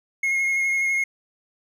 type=tone with vibrato; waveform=triangle; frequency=2156 Hz; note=C#7; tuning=49 cents flat; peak=-18 dBFS; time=0.23-1.04 s; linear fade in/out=5 ms; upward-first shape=sine; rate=12 Hz; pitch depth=16 cents each way; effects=none

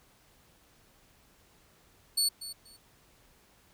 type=tone with echo; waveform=25% pulse; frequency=4435 Hz; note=C#8; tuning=in tune; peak=-20 dBFS; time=2.17-2.29 s; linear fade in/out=10 ms; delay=240 ms; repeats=2; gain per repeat=-14 dB; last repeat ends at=2.77 s; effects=pink hiss -63 dBFS RMS until 3.73 s

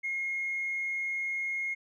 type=tone with tanh clipping; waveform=triangle; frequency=2150 Hz; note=C7; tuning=47 cents sharp; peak=-30 dBFS; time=0.03-1.75 s; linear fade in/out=20 ms; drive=4 dB; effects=none

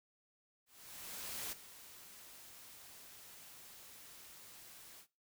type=noise with ADSR envelope; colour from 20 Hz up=white; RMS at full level=-42 dBFS; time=0.66-5.07 s; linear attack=860 ms; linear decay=17 ms; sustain=-14 dB; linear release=78 ms; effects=noise-tail reverb RT60 0.3 s tail -20 dB re dry

